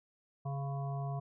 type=harmonic tone with a mistuned harmonic; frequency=138.59 Hz; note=C#3; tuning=in tune; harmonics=1 / 3 / 5 / 7 / 8; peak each=-35 / -50 / -43 / -50 / -52 dBFS; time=0.45-1.2 s; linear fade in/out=10 ms; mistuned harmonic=7; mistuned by=+46 cents; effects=none